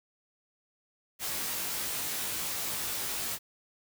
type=noise with comb filter; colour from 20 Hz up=white; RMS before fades=-34 dBFS; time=1.19-3.39 s; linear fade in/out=50 ms; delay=18 ms; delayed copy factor=+1; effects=none